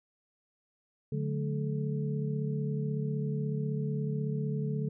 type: tone cluster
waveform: sine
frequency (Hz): 145.2 / 181.4 / 216 / 432.2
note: D3 / F#3 / A3 / A4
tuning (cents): -19 / -34 / -32 / -31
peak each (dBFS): -31 / -39 / -37 / -39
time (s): 1.12-4.89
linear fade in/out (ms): 5
effects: none